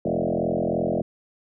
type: tone with frequency modulation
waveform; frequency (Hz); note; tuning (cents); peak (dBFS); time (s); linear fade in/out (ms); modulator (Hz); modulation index
sine; 406.8; G#4; -36; -21; 0.05-1.02; 5; 43.1; 6.1
effects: none